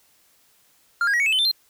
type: tone with pitch steps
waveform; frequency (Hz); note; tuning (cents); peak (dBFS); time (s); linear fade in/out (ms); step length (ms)
triangle; 1397 / 1632.8 / 1908.4 / 2230 / 2607 / 3047 / 3561 / 4162; F6 / G#6 / A#6 / C#7 / E7 / G7 / A7 / C8; 0 / -30 / +40 / +10 / -20 / -50 / +20 / -10; -16; 1.01-1.514; 2; 63
effects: white hiss -60 dBFS RMS until 1.69 s